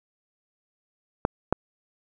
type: clicks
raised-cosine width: 1 ms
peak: -6 dBFS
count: 2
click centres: 1.251 / 1.526 s
effects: none